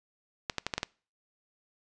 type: clicks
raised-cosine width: 0.2 ms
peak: -12 dBFS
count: 6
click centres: 0.498 / 0.583 / 0.666 / 0.738 / 0.78 / 0.831 s
effects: noise-tail reverb RT60 0.4 s tail -25 dB re dry + resampled to 22050 Hz